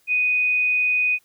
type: tone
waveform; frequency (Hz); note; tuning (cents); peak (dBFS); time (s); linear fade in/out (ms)
sine; 2489; D#7; 0; -17; 0.07-1.19; 50
effects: white hiss -62 dBFS RMS until 1.24 s